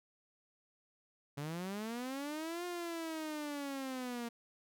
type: linear two-way sweep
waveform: sawtooth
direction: up then down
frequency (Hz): 138.59 to 356.1 to 232.3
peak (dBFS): -35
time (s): 1.37-4.29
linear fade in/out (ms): 10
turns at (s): 2.65
effects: none